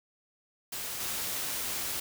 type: noise with level steps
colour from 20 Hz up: white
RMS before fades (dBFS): -37 / -34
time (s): 0.72-2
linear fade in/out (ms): 5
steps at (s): 1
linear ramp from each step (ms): 5
effects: none